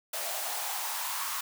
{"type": "noise with high-pass filter sweep", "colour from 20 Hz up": "white", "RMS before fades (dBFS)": -34, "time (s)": [0.13, 1.41], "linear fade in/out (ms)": 5, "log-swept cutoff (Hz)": [620, 1100], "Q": 4.4, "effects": []}